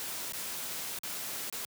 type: noise with dropouts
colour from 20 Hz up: white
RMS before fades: -38 dBFS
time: 0-1.65 s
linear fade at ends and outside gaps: 0 ms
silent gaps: 0.322-0.334 / 0.988-1.034 / 1.499-1.526 s
effects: high-pass 100 Hz 12 dB/octave